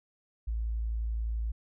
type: tone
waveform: sine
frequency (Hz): 55.8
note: A1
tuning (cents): +25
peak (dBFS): -29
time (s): 0.47-1.52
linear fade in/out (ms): 10
effects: none